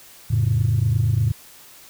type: chord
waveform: sine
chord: F augmented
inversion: none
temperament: equal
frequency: 87.31 / 110 / 138.59 Hz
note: F2 / A2 / C#3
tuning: 0 / 0 / 0 cents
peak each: -23 / -17 / -22 dBFS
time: 0.3-1.32 s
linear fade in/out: 10 ms
effects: tanh soft clip ceiling -10 dBFS + white hiss -46 dBFS RMS until 1.89 s